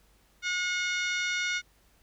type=harmonic tone; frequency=723 Hz; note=F#5; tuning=40 cents flat; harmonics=2 / 3 / 4 / 5 / 6 / 7 / 8 / 9 / 10; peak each=-32 / -31 / -39 / -37 / -42 / -48 / -40 / -50 / -50 dBFS; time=0.42-1.62 s; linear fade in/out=50 ms; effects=added 50 Hz sine -65 dBFS peak until 2.02 s + pink hiss -65 dBFS RMS until 2.02 s